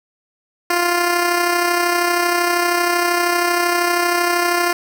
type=tone with amplitude modulation; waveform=10% pulse; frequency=349.2 Hz; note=F4; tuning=in tune; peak=-5 dBFS; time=0.7-4.73 s; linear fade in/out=5 ms; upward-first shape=sine; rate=32.8 Hz; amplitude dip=40%; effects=none